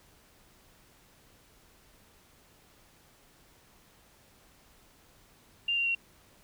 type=tone with pitch steps; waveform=sine; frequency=2792 / 2768 / 2744 Hz; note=F7 / F7 / F7; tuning=-1 / -16 / -31 cents; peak=-26 dBFS; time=5.68-5.95 s; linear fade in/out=5 ms; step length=90 ms; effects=pink hiss -61 dBFS RMS until 6.43 s